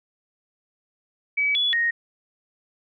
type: tone with pitch steps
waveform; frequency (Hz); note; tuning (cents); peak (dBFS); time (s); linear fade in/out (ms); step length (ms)
sine; 2283 / 3412 / 1866; D7 / G#7 / A#6; -50 / +46 / +1; -19; 1.37-1.91; 10; 180
effects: none